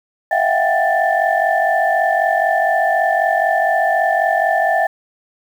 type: tone cluster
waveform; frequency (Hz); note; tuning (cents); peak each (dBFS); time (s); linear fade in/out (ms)
sine; 646 / 690 / 745 / 790 / 1768; E5 / F5 / F#5 / G5 / A6; -35 / -21 / +12 / +13 / +8; -19; 0.31-4.87; 5
effects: tanh soft clip ceiling -2 dBFS + 7-bit